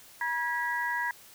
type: tone cluster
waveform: sine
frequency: 961 / 1648 / 1941 Hz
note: B5 / G#6 / B6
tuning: -48 / -14 / -31 cents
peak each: -32 / -32 / -33 dBFS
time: 0.21-1.11 s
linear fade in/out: 2 ms
effects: white hiss -53 dBFS RMS until 1.34 s